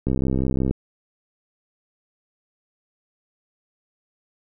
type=click train; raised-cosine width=3 ms; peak=-10 dBFS; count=43; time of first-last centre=0.07-0.71 s; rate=65.6 Hz; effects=none